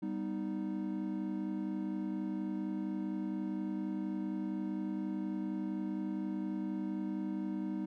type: chord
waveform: triangle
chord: G augmented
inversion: none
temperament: equal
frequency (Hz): 196 / 246.9 / 311.1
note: G3 / B3 / D#4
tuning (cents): 0 / 0 / 0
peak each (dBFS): -36 / -40 / -36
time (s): 0.02-7.86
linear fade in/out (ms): 10
effects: none